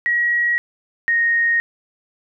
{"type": "tone pair in turn", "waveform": "sine", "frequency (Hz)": [1907, 1862.4], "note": ["A#6", "A#6"], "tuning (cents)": [39, -2], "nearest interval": "unison", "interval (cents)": 41, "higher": "first", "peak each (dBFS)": [-15, -14], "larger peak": "second", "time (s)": [[0.06, 0.58], [1.08, 1.6]], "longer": "neither", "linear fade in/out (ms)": 0, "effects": []}